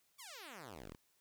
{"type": "exponential sweep", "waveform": "5% pulse", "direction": "down", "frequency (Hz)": [1190, 31.8], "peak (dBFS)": -38, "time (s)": [0.18, 0.96], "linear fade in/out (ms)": 20, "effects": ["white hiss -75 dBFS RMS until 1.2 s"]}